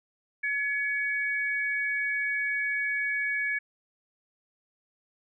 sine tone pair together, 1700 / 2246 Hz, G#6 / C#7, +40 / +22 cents, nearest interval perfect fourth, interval 482 cents, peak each -29 / -29 dBFS, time 0.43-3.59 s, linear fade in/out 10 ms, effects none

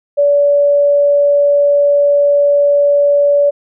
sine tone, 574 Hz, D5, 40 cents flat, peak -7 dBFS, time 0.17-3.51 s, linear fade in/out 20 ms, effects none

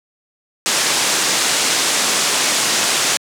white low-pass noise, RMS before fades -17 dBFS, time 0.66-3.17 s, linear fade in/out 0 ms, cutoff 8400 Hz, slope 24 dB/octave, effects high-pass 200 Hz 12 dB/octave

